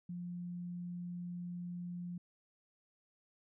sine tone, 175.9 Hz, F3, 13 cents sharp, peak -40 dBFS, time 0.09-2.18 s, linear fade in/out 5 ms, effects none

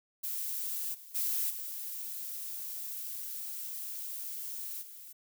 violet noise with level steps, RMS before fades -36 / -51 / -32 / -40 / -49 dBFS, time 0.23-5.13 s, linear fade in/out 10 ms, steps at 0.93 / 1.14 / 1.49 / 4.81 s, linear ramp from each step 20 ms, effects none

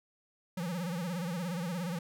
square tone with vibrato, 174.61 Hz, F3, in tune, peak -34 dBFS, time 0.57-1.99 s, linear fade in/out 5 ms, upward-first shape sine, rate 17 Hz, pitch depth 130 cents each way, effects none

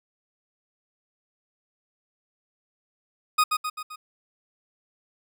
40% pulse tone with echo, 1244.5 Hz, D#6, in tune, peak -16 dBFS, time 3.38-3.44 s, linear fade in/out 10 ms, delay 130 ms, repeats 4, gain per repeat -5 dB, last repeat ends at 3.96 s, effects none

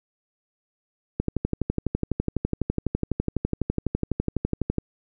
click train, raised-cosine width 3 ms, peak -10 dBFS, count 44, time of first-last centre 1.2-4.783 s, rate 12 Hz, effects none

